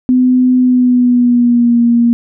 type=tone with pitch glide; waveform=sine; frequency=252.9 to 236 Hz; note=B3 to A#3; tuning=+41 to +22 cents; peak=-6 dBFS; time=0.09-2.13 s; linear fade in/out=0 ms; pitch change=-119 cents; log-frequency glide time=0.58-1.8 s; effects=none